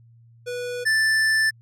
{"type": "tone pair in turn", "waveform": "square", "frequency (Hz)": [489.9, 1762.5], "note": ["B4", "A6"], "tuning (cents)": [-14, 2], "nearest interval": "octave + minor seventh", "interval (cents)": 2216, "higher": "second", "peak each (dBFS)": [-28, -18], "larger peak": "second", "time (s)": [[0.46, 0.85], [0.85, 1.51]], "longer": "second", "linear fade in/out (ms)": 20, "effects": ["added 116 Hz sine -49 dBFS peak until 1.61 s", "low-pass 10000 Hz 12 dB/octave"]}